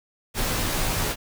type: noise with comb filter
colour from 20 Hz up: pink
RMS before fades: -25 dBFS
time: 0.34-1.16 s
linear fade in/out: 50 ms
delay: 15 ms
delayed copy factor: -0.6
effects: none